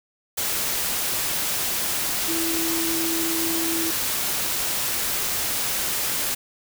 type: tone in noise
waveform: sine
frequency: 329.6 Hz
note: E4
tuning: in tune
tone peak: -26 dBFS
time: 2.28-3.91 s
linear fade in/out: 10 ms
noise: white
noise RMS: -25 dBFS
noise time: 0.37-6.35 s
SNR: -4 dB
effects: none